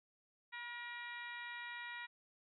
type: harmonic tone with a mistuned harmonic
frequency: 476.3 Hz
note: A#4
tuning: 37 cents sharp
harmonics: 2 / 3 / 4 / 5 / 6 / 7 / 8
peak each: -52 / -53 / -47 / -53 / -61 / -61 / -57 dBFS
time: 0.52-2.07 s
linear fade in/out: 20 ms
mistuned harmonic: 2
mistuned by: +23 cents
effects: none